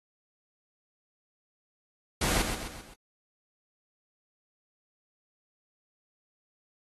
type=noise with echo; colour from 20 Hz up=pink; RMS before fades=-28 dBFS; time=2.21-2.42 s; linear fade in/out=5 ms; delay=130 ms; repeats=4; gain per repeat=-6 dB; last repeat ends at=2.94 s; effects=AAC 32 kbps